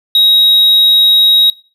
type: tone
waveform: triangle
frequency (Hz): 3802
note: A#7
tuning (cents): +33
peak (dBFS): -4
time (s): 0.15-1.5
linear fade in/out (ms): 2
effects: noise-tail reverb RT60 0.4 s tail -23 dB re dry